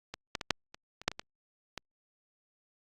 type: clicks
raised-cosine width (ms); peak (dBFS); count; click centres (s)
0.2; -21 / -15 / -19 / -7 / -28 / -28 / -8 / -23 / -20 / -20; 10; 0.14 / 0.352 / 0.412 / 0.507 / 0.745 / 1.016 / 1.08 / 1.116 / 1.195 / 1.777
effects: Opus 48 kbps